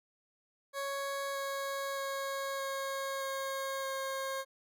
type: tone with pitch steps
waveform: 20% pulse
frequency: 554.4 / 550.9 / 547.4 / 543.9 / 540.5 / 537.1 Hz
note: C#5 / C#5 / C#5 / C#5 / C#5 / C5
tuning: 0 / -11 / -22 / -33 / -44 / +45 cents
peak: -30 dBFS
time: 0.73-4.45 s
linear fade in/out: 50 ms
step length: 620 ms
effects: none